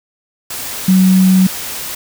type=tone in noise; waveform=sine; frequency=187.2 Hz; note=F#3; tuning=20 cents sharp; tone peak=-6 dBFS; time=0.88-1.47 s; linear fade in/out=5 ms; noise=white; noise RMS=-24 dBFS; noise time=0.5-1.95 s; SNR=+15 dB; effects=none